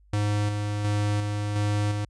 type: tone with tremolo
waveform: square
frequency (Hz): 103.83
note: G#2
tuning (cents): 0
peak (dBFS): -23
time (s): 0.13-2.05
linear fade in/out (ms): 5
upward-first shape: square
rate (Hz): 1.4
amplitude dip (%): 35
effects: added 50 Hz sine -54 dBFS peak until 2.09 s + resampled to 22050 Hz